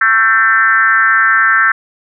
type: tone with frequency modulation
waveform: sine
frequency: 1566 Hz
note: G6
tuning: 2 cents flat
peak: -7 dBFS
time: 0.01-1.72 s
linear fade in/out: 5 ms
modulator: 229 Hz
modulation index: 1.3
effects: none